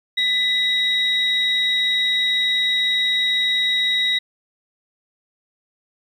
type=tone pair together; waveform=sine; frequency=1997 / 3811 Hz; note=B6 / A#7; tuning=+19 / +38 cents; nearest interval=major seventh; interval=1119 cents; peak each=-21 / -17 dBFS; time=0.17-4.19 s; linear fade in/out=10 ms; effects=tanh soft clip ceiling -10 dBFS + 9-bit